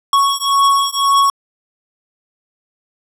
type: beating tone pair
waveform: square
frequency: 1108.7 / 1110.6 Hz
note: C#6 / C#6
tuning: 0 / +3 cents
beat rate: 1.9 Hz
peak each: -15 dBFS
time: 0.13-1.3 s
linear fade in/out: 2 ms
effects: low-pass 12000 Hz 12 dB/octave